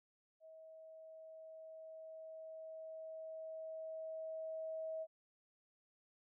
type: tone with level ramp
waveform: sine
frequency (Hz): 640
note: D#5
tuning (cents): +49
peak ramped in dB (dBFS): -55 to -40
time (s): 0.4-5.07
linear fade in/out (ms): 50
effects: none